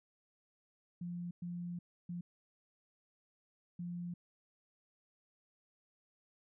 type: tone bursts at uneven times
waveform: sine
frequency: 174.61 Hz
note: F3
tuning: in tune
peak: -39 dBFS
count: 4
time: 1.01-1.31 / 1.42-1.79 / 2.09-2.21 / 3.79-4.14 s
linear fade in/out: 5 ms
effects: none